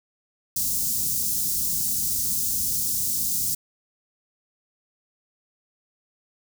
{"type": "band-stop noise", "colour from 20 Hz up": "white", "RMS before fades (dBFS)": -25, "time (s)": [0.56, 3.55], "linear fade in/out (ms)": 5, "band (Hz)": [240, 5400], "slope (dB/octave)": 24, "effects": []}